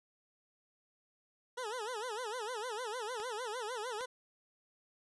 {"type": "tone with vibrato", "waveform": "20% pulse", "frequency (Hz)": 461.6, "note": "A#4", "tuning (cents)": -17, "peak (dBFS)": -33, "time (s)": [1.57, 4.06], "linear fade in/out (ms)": 10, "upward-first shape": "sine", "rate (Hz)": 6.6, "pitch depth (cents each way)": 190}
{"type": "clicks", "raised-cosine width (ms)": 0.2, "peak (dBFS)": -28, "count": 2, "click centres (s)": [3.201, 4.009]}
{"effects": ["resampled to 24000 Hz"]}